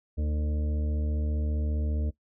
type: harmonic tone with a mistuned harmonic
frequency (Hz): 75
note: D2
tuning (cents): +37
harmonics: 1 / 2 / 3 / 4 / 6 / 7 / 8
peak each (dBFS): -26 / -44 / -38 / -42 / -43 / -53 / -47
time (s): 0.17-2.11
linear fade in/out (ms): 20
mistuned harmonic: 4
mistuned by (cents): +26
effects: noise-tail reverb RT60 0.1 s tail -18 dB re dry